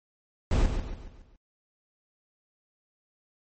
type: noise with echo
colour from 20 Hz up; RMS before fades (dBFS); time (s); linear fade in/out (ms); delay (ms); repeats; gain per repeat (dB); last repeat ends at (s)
brown; -22; 0.51-0.66; 2; 140; 5; -7; 1.36
effects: MP3 32 kbps